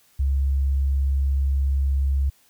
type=tone; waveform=sine; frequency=68.4 Hz; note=C#2; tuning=23 cents flat; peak=-18 dBFS; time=0.19-2.3 s; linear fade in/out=10 ms; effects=white hiss -59 dBFS RMS until 2.49 s